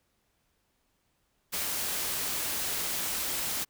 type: noise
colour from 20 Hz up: white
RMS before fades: -32 dBFS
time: 1.52-3.65 s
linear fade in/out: 20 ms
effects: pink hiss -74 dBFS RMS until 3.69 s